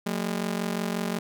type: ring-modulated tone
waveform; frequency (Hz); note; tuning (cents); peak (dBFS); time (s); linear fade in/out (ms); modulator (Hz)
sawtooth; 203; G#3; -39; -20; 0.06-1.19; 5; 22.8
effects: none